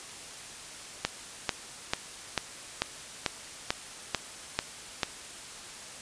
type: click train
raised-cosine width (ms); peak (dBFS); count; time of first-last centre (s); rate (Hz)
0.2; -8; 10; 1.05-5.032; 2.26
effects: white hiss -44 dBFS RMS until 6.01 s + resampled to 22050 Hz